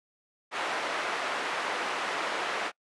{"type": "band-pass noise", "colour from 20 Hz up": "white", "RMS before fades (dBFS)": -32, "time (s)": [0.51, 2.72], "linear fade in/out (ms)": 50, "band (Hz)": [430, 1800], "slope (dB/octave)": 12, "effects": ["noise-tail reverb RT60 0.1 s tail -26 dB re dry", "resampled to 24000 Hz"]}